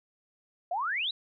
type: exponential sweep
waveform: sine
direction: up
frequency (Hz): 659.3 to 4042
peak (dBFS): -28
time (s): 0.71-1.11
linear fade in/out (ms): 5
effects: none